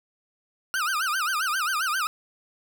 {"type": "tone with vibrato", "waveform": "40% pulse", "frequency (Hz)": 1373, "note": "F6", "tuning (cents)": -30, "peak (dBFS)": -23, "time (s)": [0.74, 2.07], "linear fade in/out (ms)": 0, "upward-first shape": "sine", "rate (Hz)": 7.5, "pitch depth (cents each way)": 240, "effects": []}